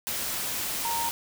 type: tone in noise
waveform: sine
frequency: 928 Hz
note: A#5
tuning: 8 cents flat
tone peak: -28 dBFS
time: 0.85-1.09 s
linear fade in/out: 0 ms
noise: white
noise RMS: -31 dBFS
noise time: 0.07-1.11 s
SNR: 0 dB
effects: none